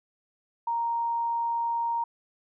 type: tone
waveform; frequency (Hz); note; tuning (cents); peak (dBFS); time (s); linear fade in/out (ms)
sine; 932.3; A#5; 0; -25; 0.67-2.04; 5
effects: none